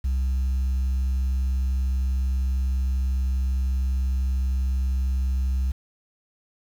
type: tone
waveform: sine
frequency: 65.2 Hz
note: C2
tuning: 5 cents flat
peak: -18 dBFS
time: 0.04-5.72 s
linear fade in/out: 10 ms
effects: tanh soft clip ceiling -20 dBFS + 8-bit